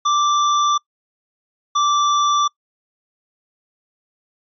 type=tone pair in turn; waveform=square; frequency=1174.7 / 1170 Hz; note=D6 / D6; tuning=0 / -7 cents; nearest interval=unison; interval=7 cents; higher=first; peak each=-15 dBFS; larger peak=neither; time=0.05-0.78 / 1.75-2.48 s; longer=neither; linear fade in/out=10 ms; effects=noise-tail reverb RT60 0.1 s tail -25 dB re dry + resampled to 16000 Hz